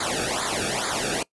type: noise with flanger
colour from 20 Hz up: pink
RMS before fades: -26 dBFS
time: 0-1.23 s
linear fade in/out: 5 ms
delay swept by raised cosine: 0.35 to 1 ms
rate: 2.3 Hz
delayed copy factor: -1
effects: noise-tail reverb RT60 0.1 s tail -22 dB re dry + resampled to 24000 Hz